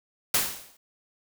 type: noise with exponential decay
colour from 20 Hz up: white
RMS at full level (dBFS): -20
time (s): 0.34-0.77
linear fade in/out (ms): 5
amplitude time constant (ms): 92
effects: none